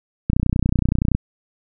click train, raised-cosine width 5 ms, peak -5 dBFS, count 27, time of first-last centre 0.3-1.15 s, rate 30.6 Hz, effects none

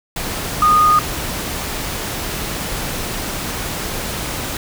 sine tone in noise, 1231 Hz, D#6, 19 cents flat, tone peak -9 dBFS, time 0.62-0.99 s, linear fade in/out 2 ms, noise pink, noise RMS -24 dBFS, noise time 0.16-4.57 s, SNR +12 dB, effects none

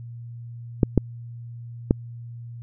clicks, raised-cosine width 3 ms, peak -3 dBFS, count 3, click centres 0.832 / 0.977 / 1.909 s, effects added 118 Hz sine -35 dBFS peak until 2.62 s

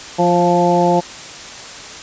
harmonic tone with a mistuned harmonic, 174.61 Hz, F3, in tune, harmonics 1 / 2 / 3 / 4 / 5, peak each -17 / -17 / -17 / -17 / -17 dBFS, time 0.18-1.01 s, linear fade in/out 20 ms, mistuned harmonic 3, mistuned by +20 cents, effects white hiss -32 dBFS RMS until 2.02 s + resampled to 16000 Hz

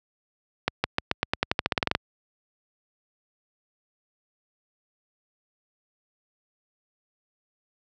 accelerating click train, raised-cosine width 0.3 ms, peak -5 dBFS, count 16, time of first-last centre 0.68-1.951 s, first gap 160 ms, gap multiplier 0.9, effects high-pass 60 Hz 12 dB/octave

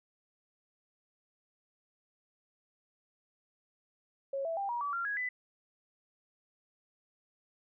sine tone with pitch steps, 548 / 659.3 / 793.1 / 954.1 / 1147.8 / 1380.9 / 1661.2 / 1998.5 Hz, C#5 / E5 / G5 / A#5 / D6 / F6 / G#6 / B6, -20 / 0 / +20 / +40 / -40 / -20 / 0 / +20 cents, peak -32 dBFS, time 4.33-5.29 s, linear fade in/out 5 ms, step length 120 ms, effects none

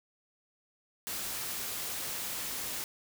white noise, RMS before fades -37 dBFS, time 1.07-2.84 s, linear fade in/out 0 ms, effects none

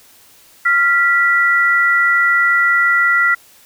sine tone pair together, 1387 / 1961.5 Hz, F6 / B6, -12 / -12 cents, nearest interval tritone, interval 600 cents, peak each -13 dBFS, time 0.65-3.35 s, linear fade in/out 10 ms, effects white hiss -47 dBFS RMS until 3.65 s

